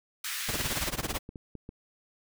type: high-pass noise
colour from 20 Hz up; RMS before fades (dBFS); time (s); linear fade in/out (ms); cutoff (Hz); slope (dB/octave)
pink; -35; 0.24-0.89; 5; 1500; 24
type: noise with tremolo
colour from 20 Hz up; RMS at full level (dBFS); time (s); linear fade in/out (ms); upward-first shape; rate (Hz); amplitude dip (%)
pink; -30; 0.48-1.19; 10; sine; 18; 90
type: clicks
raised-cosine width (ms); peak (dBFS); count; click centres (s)
3; -28; 5; 1.129 / 1.291 / 1.358 / 1.553 / 1.691
effects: none